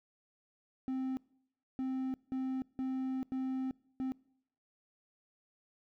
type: tone bursts at uneven times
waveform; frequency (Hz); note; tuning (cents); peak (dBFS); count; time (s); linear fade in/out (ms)
triangle; 261.6; C4; 0; -31; 6; 0.88-1.17 / 1.79-2.14 / 2.32-2.62 / 2.79-3.23 / 3.32-3.71 / 4-4.12; 0
effects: noise-tail reverb RT60 0.7 s tail -24 dB re dry